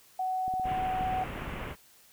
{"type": "tone", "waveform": "sine", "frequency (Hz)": 747, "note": "F#5", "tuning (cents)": 16, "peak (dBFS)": -28, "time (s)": [0.19, 1.24], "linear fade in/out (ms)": 5}
{"type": "click train", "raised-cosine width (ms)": 3, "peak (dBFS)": -31, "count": 19, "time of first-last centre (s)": [0.48, 1.539], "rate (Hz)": 17}
{"type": "low-pass noise", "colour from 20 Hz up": "pink", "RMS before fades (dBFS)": -38, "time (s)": [0.63, 1.76], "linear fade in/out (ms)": 50, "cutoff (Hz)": 3000, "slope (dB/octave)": 48}
{"effects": ["white hiss -59 dBFS RMS until 2.12 s"]}